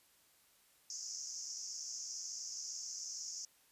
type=band-pass noise; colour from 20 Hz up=white; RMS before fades=-45 dBFS; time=0.9-3.45 s; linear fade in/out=2 ms; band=5100 to 6900 Hz; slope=96 dB/octave; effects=white hiss -69 dBFS RMS until 3.71 s + resampled to 32000 Hz